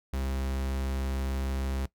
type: tone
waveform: 45% pulse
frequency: 66.7 Hz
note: C2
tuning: 34 cents sharp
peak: -29 dBFS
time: 0.13-1.86 s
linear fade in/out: 5 ms
effects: noise-tail reverb RT60 0.1 s tail -19 dB re dry